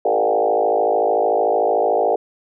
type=tone with frequency modulation; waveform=sine; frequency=594 Hz; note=D5; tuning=20 cents sharp; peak=-14 dBFS; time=0.05-2.16 s; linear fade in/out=5 ms; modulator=53.5 Hz; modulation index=3.8; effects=none